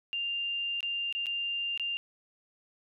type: tone with dropouts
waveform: sine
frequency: 2794 Hz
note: F7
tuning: in tune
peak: -30 dBFS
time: 0.13-1.97 s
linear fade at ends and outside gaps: 0 ms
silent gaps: 0.806-0.829 / 1.126-1.15 / 1.259-1.267 / 1.776-1.797 s
effects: none